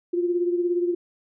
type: beating tone pair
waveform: sine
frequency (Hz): 349.2 / 366.2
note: F4 / F#4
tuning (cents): 0 / -18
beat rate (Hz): 17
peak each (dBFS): -21 / -29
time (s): 0.13-0.95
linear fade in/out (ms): 10
effects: none